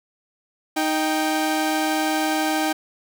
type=tone pair together; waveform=sawtooth; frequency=311.1 / 784 Hz; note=D#4 / G5; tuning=0 / 0 cents; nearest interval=octave + major third; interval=1600 cents; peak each=-18 / -20 dBFS; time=0.76-2.73 s; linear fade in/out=10 ms; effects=none